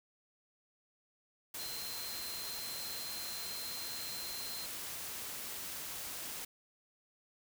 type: tone in noise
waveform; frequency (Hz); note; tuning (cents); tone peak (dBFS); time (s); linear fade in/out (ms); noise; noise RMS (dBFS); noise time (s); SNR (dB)
sine; 4134; C8; -22; -44; 1.59-4.66; 5; white; -43; 1.54-6.45; -4
effects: none